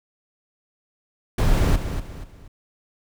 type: noise with echo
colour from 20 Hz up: brown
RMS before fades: -17 dBFS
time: 1.38-1.76 s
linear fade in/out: 5 ms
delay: 240 ms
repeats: 3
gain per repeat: -9 dB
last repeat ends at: 2.48 s
effects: none